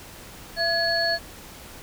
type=tone cluster; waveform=sine; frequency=673 / 1689 / 4400 Hz; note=E5 / G#6 / C#8; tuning=+36 / +29 / -14 cents; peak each=-25 dBFS; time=0.56-1.19 s; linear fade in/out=50 ms; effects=pink hiss -43 dBFS RMS until 1.82 s